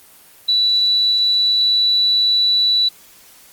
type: tone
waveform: sine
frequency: 3951 Hz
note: B7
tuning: in tune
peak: -12 dBFS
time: 0.48-2.89 s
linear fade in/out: 10 ms
effects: white hiss -46 dBFS RMS until 3.52 s + Opus 24 kbps